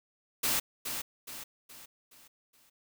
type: noise with echo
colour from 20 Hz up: white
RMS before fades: -29 dBFS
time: 0.43-0.6 s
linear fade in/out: 10 ms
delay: 420 ms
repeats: 5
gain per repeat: -7 dB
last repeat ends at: 2.7 s
effects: none